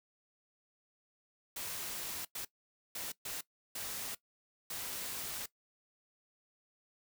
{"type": "noise bursts at uneven times", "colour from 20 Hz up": "white", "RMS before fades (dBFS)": -41, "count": 6, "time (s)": [[1.56, 2.25], [2.35, 2.45], [2.95, 3.12], [3.25, 3.41], [3.75, 4.15], [4.7, 5.46]], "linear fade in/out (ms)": 5, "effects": ["noise-tail reverb RT60 0.1 s tail -19 dB re dry"]}